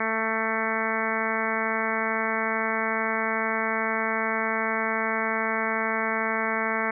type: harmonic tone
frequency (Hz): 222.2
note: A3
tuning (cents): +17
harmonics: 1 / 2 / 3 / 4 / 5 / 6 / 7 / 8 / 9 / 10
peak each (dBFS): -33 / -33 / -33 / -33 / -33 / -33 / -33 / -33 / -33 / -33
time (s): 0-6.91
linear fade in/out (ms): 5
effects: none